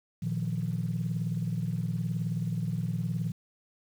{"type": "chord", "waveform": "sine", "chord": "Bb suspended fourth", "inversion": "none", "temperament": "equal", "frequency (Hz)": [116.54, 155.56, 174.61], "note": ["Bb2", "Eb3", "F3"], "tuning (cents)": [0, 0, 0], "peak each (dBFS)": -32, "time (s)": [0.22, 3.32], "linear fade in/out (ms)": 10, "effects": ["tanh soft clip ceiling -21 dBFS", "9-bit"]}